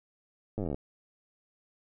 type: slowing click train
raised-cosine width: 2 ms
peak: -21 dBFS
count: 15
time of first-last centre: 0.58-0.745 s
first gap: 9 ms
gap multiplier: 1.04
effects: none